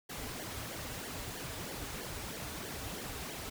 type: noise with flanger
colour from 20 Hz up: pink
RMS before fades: -42 dBFS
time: 0.09-3.5 s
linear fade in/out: 10 ms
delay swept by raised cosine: 0.77 to 5.87 ms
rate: 3.1 Hz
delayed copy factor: -0.8
effects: none